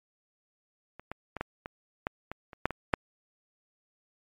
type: clicks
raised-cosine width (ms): 0.5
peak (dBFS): -29 / -21 / -20 / -16 / -22 / -14 / -22 / -30 / -9 / -20 / -7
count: 11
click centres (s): 0.996 / 1.116 / 1.367 / 1.41 / 1.659 / 2.069 / 2.316 / 2.532 / 2.656 / 2.707 / 2.938
effects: MP3 64 kbps